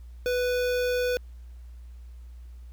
square tone with notch filter, 495 Hz, B4, 4 cents sharp, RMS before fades -26 dBFS, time 0.26-1.17 s, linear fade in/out 0 ms, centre 9000 Hz, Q 1.4, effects added 60 Hz sine -41 dBFS peak until 2.72 s + pink hiss -66 dBFS RMS until 2.72 s

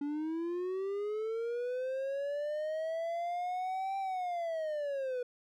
triangle linear two-way sweep, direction up then down, 283.9 to 784 to 487 Hz, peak -31 dBFS, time 0.01-5.23 s, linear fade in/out 5 ms, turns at 3.98 s, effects none

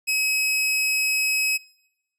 sawtooth tone, 2550 Hz, D#7, 42 cents sharp, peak -17 dBFS, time 0.07-1.58 s, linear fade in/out 20 ms, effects noise-tail reverb RT60 0.9 s tail -25 dB re dry + resampled to 32000 Hz

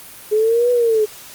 sine linear two-way sweep, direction up then down, 420 to 493.9 to 420 Hz, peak -12 dBFS, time 0.31-1.06 s, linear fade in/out 20 ms, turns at 0.71 s, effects white hiss -38 dBFS RMS until 1.34 s + Opus 32 kbps

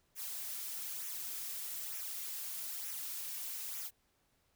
blue noise with flanger, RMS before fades -42 dBFS, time 0.15-3.91 s, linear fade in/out 50 ms, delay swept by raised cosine 0.22 to 4.72 ms, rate 1.1 Hz, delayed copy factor -0.55, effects pink hiss -75 dBFS RMS until 4.55 s

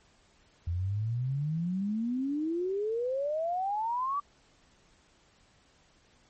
sine exponential sweep, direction up, 83 to 1169 Hz, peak -28 dBFS, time 0.67-4.2 s, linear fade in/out 5 ms, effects pink hiss -64 dBFS RMS until 6.29 s + MP3 32 kbps

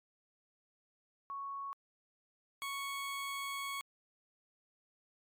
sine / 20% pulse tone pair in turn, 1108.7 / 1108.7 Hz, C#6 / C#6, 0 / 0 cents, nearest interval unison, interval 0 cents, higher neither, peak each -39 / -33 dBFS, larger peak second, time 1.3-1.73 / 2.62-3.81 s, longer second, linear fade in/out 0 ms, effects MP3 96 kbps

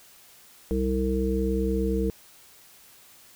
harmonic tone, 64.9 Hz, C2, 13 cents flat, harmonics 1 / 3 / 5 / 7, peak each -27 / -28 / -30 / -28 dBFS, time 0.71-2.1 s, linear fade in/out 0 ms, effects white hiss -53 dBFS RMS until 3.35 s

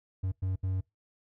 triangle tone bursts at uneven times, 94 Hz, F#2, 28 cents sharp, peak -26 dBFS, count 3, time 0.23-0.32 / 0.42-0.56 / 0.63-0.81 s, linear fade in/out 10 ms, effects noise-tail reverb RT60 0.2 s tail -24 dB re dry

